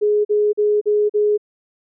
sine tone bursts, 418.3 Hz, G#4, 12 cents sharp, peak -13 dBFS, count 5, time 0.01-1.378 s, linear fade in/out 20 ms, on 240 ms, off 42 ms, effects none

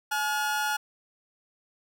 40% pulse tone pair together, 852 / 1432.9 Hz, G#5 / F6, +44 / +44 cents, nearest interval major sixth, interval 900 cents, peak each -28 dBFS, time 0.11-0.77 s, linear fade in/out 10 ms, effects none

